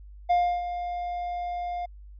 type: tone with ADSR envelope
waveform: triangle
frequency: 706 Hz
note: F5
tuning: 19 cents sharp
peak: -16 dBFS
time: 0.29-1.86 s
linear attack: 16 ms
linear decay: 310 ms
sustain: -11 dB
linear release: 9 ms
effects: added 50 Hz sine -43 dBFS peak until 2.19 s + resampled to 11025 Hz